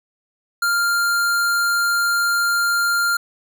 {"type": "tone", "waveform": "square", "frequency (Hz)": 1396.9, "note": "F6", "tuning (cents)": 0, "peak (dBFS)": -17, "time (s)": [0.62, 3.17], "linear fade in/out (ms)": 5, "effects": []}